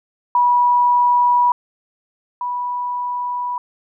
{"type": "tone pair in turn", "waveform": "sine", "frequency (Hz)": [974, 980.8], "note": ["B5", "B5"], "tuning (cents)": [-24, -12], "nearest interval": "unison", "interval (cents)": 12, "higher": "second", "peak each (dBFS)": [-11, -20], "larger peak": "first", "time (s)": [[0.35, 1.52], [2.41, 3.58]], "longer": "neither", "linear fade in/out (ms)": 2, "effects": []}